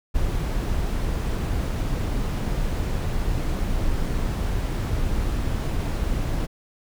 brown noise, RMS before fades -24 dBFS, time 0.14-6.47 s, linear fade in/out 20 ms, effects none

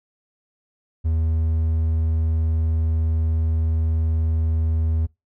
triangle tone, 80.3 Hz, E2, 45 cents flat, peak -16 dBFS, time 1.04-5.07 s, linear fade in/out 20 ms, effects noise-tail reverb RT60 0.2 s tail -22 dB re dry

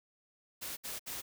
white noise bursts, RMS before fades -41 dBFS, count 3, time 0.61-1.22 s, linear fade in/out 20 ms, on 160 ms, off 65 ms, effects none

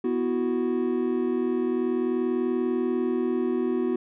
triangle chord, B suspended fourth, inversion none, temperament equal, 246.9 / 329.6 / 370 Hz, B3 / E4 / F#4, 0 / 0 / 0 cents, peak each -25 / -28 / -24 dBFS, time 0.04-3.96 s, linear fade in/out 5 ms, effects resampled to 8000 Hz

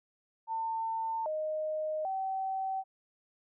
sine tone with pitch steps, 899 / 620 / 767 Hz, A5 / D#5 / G5, +37 / -6 / -38 cents, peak -31 dBFS, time 0.47-2.84 s, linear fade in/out 50 ms, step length 790 ms, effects none

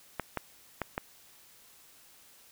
clicks, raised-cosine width 0.5 ms, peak -16 dBFS, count 4, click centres 0.197 / 0.373 / 0.817 / 0.979 s, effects white hiss -58 dBFS RMS until 2.51 s

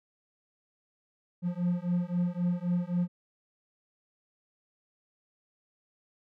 triangle beating tone pair, 174.61 / 178.41 Hz, F3 / F3, 0 / +37 cents, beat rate 3.8 Hz, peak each -28 dBFS, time 1.42-3.08 s, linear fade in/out 50 ms, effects none

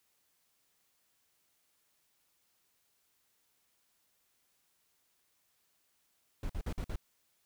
brown noise bursts, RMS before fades -36 dBFS, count 5, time 6.43-6.959 s, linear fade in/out 2 ms, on 65 ms, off 51 ms, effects white hiss -75 dBFS RMS until 7.45 s

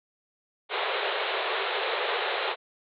pink band-pass noise, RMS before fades -29 dBFS, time 0.69-2.56 s, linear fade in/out 50 ms, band 380 to 4000 Hz, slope 96 dB/octave, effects none

